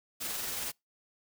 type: noise with amplitude modulation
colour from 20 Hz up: white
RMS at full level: -35 dBFS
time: 0.2-0.72 s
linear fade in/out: 20 ms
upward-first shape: sine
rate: 21.7 Hz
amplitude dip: 25%
effects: noise-tail reverb RT60 0.2 s tail -26 dB re dry